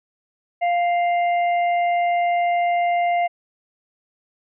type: harmonic tone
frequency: 698.5 Hz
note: F5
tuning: in tune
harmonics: 1 / 3 / 4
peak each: -17 / -28 / -40 dBFS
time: 0.61-3.28 s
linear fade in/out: 20 ms
effects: none